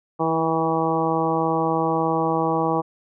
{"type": "harmonic tone with a mistuned harmonic", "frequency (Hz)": 161.8, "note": "E3", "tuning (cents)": -32, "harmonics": [1, 2, 3, 4, 5, 6, 7], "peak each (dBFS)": [-28, -25, -25, -29, -25, -28, -28], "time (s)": [0.19, 2.82], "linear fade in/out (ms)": 20, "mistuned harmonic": 2, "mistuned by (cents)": 17, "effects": []}